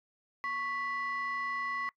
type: tone pair together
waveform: sine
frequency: 1107.6 / 1975.5 Hz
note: C#6 / B6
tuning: -2 / 0 cents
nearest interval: minor seventh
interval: 1002 cents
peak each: -33 / -34 dBFS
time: 0.44-1.89 s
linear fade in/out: 0 ms
effects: noise-tail reverb RT60 0.1 s tail -23 dB re dry + tanh soft clip ceiling -28 dBFS